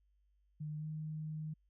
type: tone with pitch glide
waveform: sine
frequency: 151.9 to 155 Hz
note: D#3 to D#3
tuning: -41 to -6 cents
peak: -39 dBFS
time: 0.6-1.54 s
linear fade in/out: 10 ms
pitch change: +35 cents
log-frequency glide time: 0.78-0.85 s
effects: added 50 Hz sine -70 dBFS peak until 1.69 s